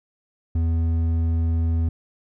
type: tone with hard clipping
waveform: sine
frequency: 82.41 Hz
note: E2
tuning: in tune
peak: -20 dBFS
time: 0.55-1.89 s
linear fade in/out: 5 ms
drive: 6 dB
effects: none